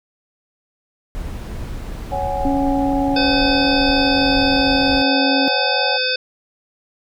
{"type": "noise", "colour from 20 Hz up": "brown", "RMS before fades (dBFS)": -27, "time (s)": [1.15, 5.02], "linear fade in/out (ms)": 0}
{"type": "chord", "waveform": "sine", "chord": "C# suspended fourth", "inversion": "none", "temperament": "equal with one note detuned", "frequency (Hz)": [554.4, 750.3, 830.6], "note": ["C#5", "F#5", "G#5"], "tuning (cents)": [0, 24, 0], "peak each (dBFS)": -24, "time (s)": [2.11, 5.98], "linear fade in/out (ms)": 20}
{"type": "tone with pitch glide", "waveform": "sine", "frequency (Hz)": [277.2, 272.8], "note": ["C#4", "C#4"], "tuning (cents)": [0, -28], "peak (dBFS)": -17, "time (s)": [2.45, 5.48], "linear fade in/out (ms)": 0, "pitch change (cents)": -28, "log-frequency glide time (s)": [3.72, 4.64]}
{"type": "harmonic tone", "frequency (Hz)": 510, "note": "C5", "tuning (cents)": -44, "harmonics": [1, 3, 5, 7, 9, 10], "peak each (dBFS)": [-24, -24, -24, -24, -24, -24], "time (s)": [3.16, 6.16], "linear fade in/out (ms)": 5}
{"effects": []}